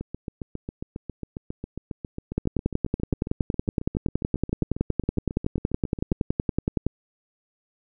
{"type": "two click trains", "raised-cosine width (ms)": 3, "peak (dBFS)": [-19, -9], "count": [46, 49], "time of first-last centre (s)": [[0.01, 6.124], [2.38, 6.866]], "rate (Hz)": [7.36, 10.7], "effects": []}